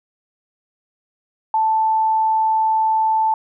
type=tone; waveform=sine; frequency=880 Hz; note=A5; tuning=in tune; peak=-14 dBFS; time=1.54-3.34 s; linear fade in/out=2 ms; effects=none